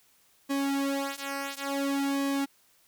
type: tone with flanger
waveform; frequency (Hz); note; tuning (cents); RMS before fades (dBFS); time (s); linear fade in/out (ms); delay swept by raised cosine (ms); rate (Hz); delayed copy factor
sawtooth; 277.2; C#4; 0; -30; 0.49-2.46; 20; 1.4 to 3.9; 0.57; -0.95
effects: white hiss -64 dBFS RMS until 2.87 s